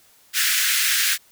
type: high-pass noise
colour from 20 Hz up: pink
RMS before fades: -20 dBFS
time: 0.33-1.18 s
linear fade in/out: 50 ms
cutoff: 1500 Hz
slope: 48 dB/octave
effects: white hiss -55 dBFS RMS until 1.31 s